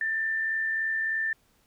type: tone with amplitude modulation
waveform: sine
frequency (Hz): 1782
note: A6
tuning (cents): +22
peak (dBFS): -24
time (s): 0.01-1.33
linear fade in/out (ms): 2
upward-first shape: sine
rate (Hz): 83.2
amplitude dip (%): 30
effects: pink hiss -66 dBFS RMS until 1.66 s